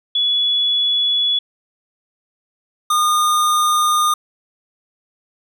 sine / square tone pair in turn, 3404 / 1219.2 Hz, G#7 / D#6, +42 / -36 cents, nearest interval octave + tritone, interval 1778 cents, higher first, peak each -14 dBFS, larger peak neither, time 0.15-1.39 / 2.9-4.14 s, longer neither, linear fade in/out 5 ms, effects none

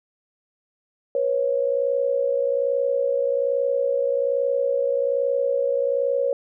sine tone pair together, 486.8 / 548 Hz, B4 / C#5, -25 / -20 cents, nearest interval major second, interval 205 cents, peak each -23 / -21 dBFS, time 1.15-6.33 s, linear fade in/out 2 ms, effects none

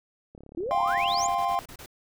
click train, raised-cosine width 2 ms, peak -33 dBFS, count 34, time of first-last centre 0.35-1.287 s, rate 35.2 Hz
sine exponential sweep, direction up, 311.1 to 7459 Hz, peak -28 dBFS, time 0.57-1.27 s, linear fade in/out 5 ms
triangle chord, F suspended second, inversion none, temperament equal with one note detuned, 698.5 / 790.8 / 1046.5 Hz, F5 / G5 / C6, 0 / +15 / 0 cents, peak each -26 dBFS, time 0.71-1.59 s, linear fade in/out 0 ms
pink noise bursts, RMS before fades -44 dBFS, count 10, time 0.87-1.861 s, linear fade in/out 5 ms, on 73 ms, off 29 ms
effects none

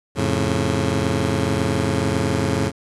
15% pulse chord, F augmented, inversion none, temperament just, 87.31 / 109.13 / 136.42 Hz, F2 / A2 / C#3, 0 / -14 / -27 cents, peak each -17 dBFS, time 0.15-2.72 s, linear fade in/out 50 ms, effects resampled to 24000 Hz + 8-bit

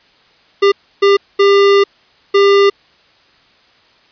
square tone bursts at uneven times, 399.2 Hz, G4, 32 cents sharp, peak -7 dBFS, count 4, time 0.62-0.72 / 1.02-1.17 / 1.39-1.84 / 2.34-2.7 s, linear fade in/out 10 ms, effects white hiss -50 dBFS RMS until 4.11 s + resampled to 11025 Hz

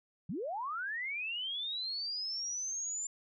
sine linear sweep, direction up, 137.1 to 7230 Hz, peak -35 dBFS, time 0.29-3.07 s, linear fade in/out 5 ms, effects none

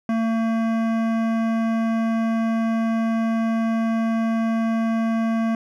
sine tone with hard clipping, 226 Hz, A3, 47 cents sharp, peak -21 dBFS, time 0.09-5.55 s, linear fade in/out 2 ms, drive 15 dB, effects none

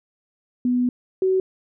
sine tone pair in turn, 247.4 / 376.8 Hz, B3 / F#4, +3 / +32 cents, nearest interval perfect fifth, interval 729 cents, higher second, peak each -17 / -16 dBFS, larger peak second, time 0.65-0.89 / 1.22-1.4 s, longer first, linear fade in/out 2 ms, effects none

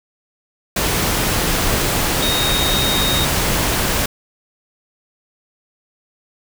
sine tone in noise, 3729 Hz, A#7, in tune, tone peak -19 dBFS, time 2.22-3.25 s, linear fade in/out 5 ms, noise pink, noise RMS -18 dBFS, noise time 0.76-4.06 s, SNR -4 dB, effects none

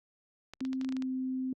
clicks, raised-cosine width 0.2 ms, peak -27 dBFS, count 10, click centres 0.536 / 0.606 / 0.651 / 0.731 / 0.813 / 0.847 / 0.89 / 0.924 / 0.967 / 1.023 s
sine tone with pitch glide, 261.9 to 259.2 Hz, C4 to C4, +2 to -16 cents, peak -31 dBFS, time 0.61-1.53 s, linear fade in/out 2 ms, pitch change -18 cents, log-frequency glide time 0.88-1.1 s
effects Opus 48 kbps

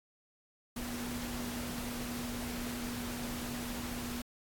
sine tone in noise, 241.6 Hz, B3, 38 cents flat, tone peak -39 dBFS, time 0.76-4.22 s, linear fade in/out 5 ms, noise pink, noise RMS -42 dBFS, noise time 0.76-4.22 s, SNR 0 dB, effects AAC 64 kbps

